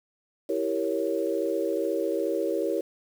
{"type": "chord", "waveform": "sine", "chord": "E diminished seventh", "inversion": "none", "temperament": "equal", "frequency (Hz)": [329.6, 392, 466.2, 554.4], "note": ["E4", "G4", "Bb4", "Db5"], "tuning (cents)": [0, 0, 0, 0], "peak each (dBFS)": -30, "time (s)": [0.49, 2.81], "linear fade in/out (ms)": 5, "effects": ["8-bit"]}